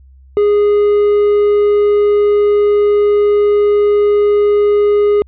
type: tone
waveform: triangle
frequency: 412.9 Hz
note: G#4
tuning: 10 cents flat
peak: -6 dBFS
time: 0.37-5.22 s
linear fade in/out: 0 ms
effects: added 66 Hz sine -39 dBFS peak until 5.27 s + resampled to 8000 Hz